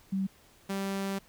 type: tone pair in turn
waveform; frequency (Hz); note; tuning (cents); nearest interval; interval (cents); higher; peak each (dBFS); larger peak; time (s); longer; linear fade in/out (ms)
sine / sawtooth; 192.6 / 195.63; G3 / G3; -30 / -3; unison; 27; second; -27; neither; 0.12-0.27 / 0.69-1.19; second; 10
effects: pink hiss -60 dBFS RMS until 1.28 s